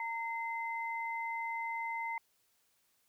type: tone pair together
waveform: sine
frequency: 919.4 / 2064 Hz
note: A#5 / C7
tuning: -24 / -24 cents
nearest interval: octave + major second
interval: 1400 cents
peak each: -37 / -39 dBFS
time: 0-2.18 s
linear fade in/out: 2 ms
effects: white hiss -74 dBFS RMS until 3.08 s